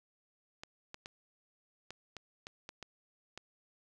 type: clicks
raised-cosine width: 0.2 ms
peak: -27 dBFS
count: 9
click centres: 0.635 / 0.944 / 1.059 / 1.906 / 2.167 / 2.469 / 2.691 / 2.827 / 3.376 s
effects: none